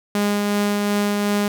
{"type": "tone with tremolo", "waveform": "sawtooth", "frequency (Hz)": 205.1, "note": "G#3", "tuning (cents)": -21, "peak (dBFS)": -13, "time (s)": [0.15, 1.48], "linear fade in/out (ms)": 2, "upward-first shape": "triangle", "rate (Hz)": 2.7, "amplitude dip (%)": 25, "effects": []}